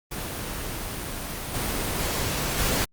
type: noise with level steps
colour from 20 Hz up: pink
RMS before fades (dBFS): -32 / -27 / -24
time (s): 0.11-2.85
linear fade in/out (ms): 10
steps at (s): 1.54 / 2.58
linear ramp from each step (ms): 10
effects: Opus 24 kbps